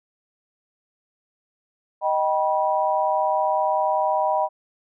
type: chord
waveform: sine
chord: Eb augmented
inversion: none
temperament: just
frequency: 622.3 / 777.8 / 972.3 Hz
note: Eb5 / G5 / B5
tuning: 0 / -14 / -27 cents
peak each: -23 dBFS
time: 2.01-4.49 s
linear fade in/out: 50 ms
effects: none